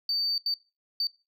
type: tone bursts at uneven times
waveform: sine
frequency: 4592 Hz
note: D8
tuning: 40 cents flat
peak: -23 dBFS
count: 3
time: 0.09-0.38 / 0.46-0.54 / 1-1.07 s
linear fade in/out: 2 ms
effects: noise-tail reverb RT60 0.3 s tail -22 dB re dry + tanh soft clip ceiling -22 dBFS